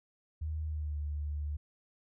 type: tone with pitch glide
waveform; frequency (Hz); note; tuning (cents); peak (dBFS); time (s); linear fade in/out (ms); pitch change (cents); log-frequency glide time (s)
sine; 77.78 to 73.93; D#2 to D2; 0 to +12; -33; 0.41-1.57; 10; -88; 0.66-0.96
effects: none